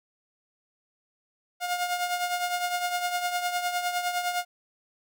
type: tone with tremolo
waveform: sawtooth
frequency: 712 Hz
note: F5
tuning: 33 cents sharp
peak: -20 dBFS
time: 1.6-4.45 s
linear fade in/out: 50 ms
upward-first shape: triangle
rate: 9.8 Hz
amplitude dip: 65%
effects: none